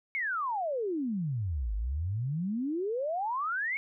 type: exponential two-way sweep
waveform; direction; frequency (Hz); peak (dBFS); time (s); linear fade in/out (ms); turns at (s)
sine; down then up; 2240 to 49 to 2240; -29; 0.15-3.77; 0; 1.74
effects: none